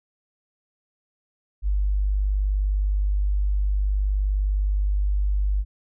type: tone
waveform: sine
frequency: 49.72 Hz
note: G1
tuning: 25 cents sharp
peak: -19 dBFS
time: 1.62-5.65 s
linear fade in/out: 50 ms
effects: none